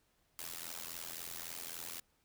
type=noise with amplitude modulation; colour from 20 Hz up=white; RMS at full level=-41 dBFS; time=0.39-2 s; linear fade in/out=0 ms; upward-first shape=sine; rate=83.7 Hz; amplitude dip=95%; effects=pink hiss -75 dBFS RMS until 2.24 s

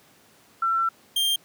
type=tone pair in turn; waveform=sine / 45% pulse; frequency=1347 / 3186 Hz; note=E6 / G7; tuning=+37 / +27 cents; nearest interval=octave + minor third; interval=1490 cents; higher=second; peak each=-20 dBFS; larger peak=neither; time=0.62-0.89 / 1.16-1.36 s; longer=first; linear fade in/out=5 ms; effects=pink hiss -56 dBFS RMS until 1.44 s + high-pass 150 Hz 12 dB/octave

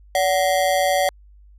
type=ring-modulated tone; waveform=square; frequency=659.3 Hz; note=E5; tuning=in tune; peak=-14 dBFS; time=0.15-1.09 s; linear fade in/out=0 ms; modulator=86.3 Hz; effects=added 50 Hz sine -45 dBFS peak until 1.58 s + resampled to 32000 Hz

